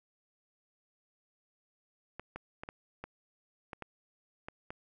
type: clicks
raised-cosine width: 0.5 ms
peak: -26 dBFS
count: 9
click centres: 2.196 / 2.36 / 2.635 / 2.689 / 3.04 / 3.732 / 3.823 / 4.485 / 4.705 s
effects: none